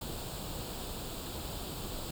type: noise with comb filter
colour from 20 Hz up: pink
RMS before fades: -40 dBFS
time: 0.01-2.11 s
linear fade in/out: 5 ms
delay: 0.25 ms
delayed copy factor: +0.65
effects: none